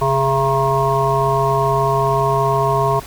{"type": "harmonic tone with a mistuned harmonic", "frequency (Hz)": 134.9, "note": "C#3", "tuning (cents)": -47, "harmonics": [1, 3, 5, 7, 8], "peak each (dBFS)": [-20, -20, -20, -20, -20], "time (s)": [0.01, 3], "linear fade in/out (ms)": 10, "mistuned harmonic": 3, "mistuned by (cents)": 32, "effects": ["added 47 Hz sine -35 dBFS peak until 3.06 s", "pink hiss -36 dBFS RMS until 3.06 s"]}